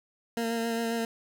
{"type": "tone with vibrato", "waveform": "20% pulse", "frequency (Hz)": 230, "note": "A#3", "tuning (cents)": -23, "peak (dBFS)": -23, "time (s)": [0.37, 1.05], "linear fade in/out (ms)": 2, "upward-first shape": "sine", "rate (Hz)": 7.4, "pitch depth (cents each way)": 19, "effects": []}